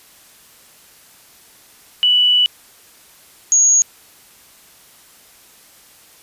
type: tone pair in turn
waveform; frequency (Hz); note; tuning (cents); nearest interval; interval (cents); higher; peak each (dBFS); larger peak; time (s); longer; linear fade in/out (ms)
sine; 2960 / 6645; F#7 / G#8; 0 / 0; octave + major second; 1400; second; -10 / -9; second; 2.03-2.46 / 3.52-3.82; first; 0
effects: white hiss -47 dBFS RMS until 6.22 s + resampled to 32000 Hz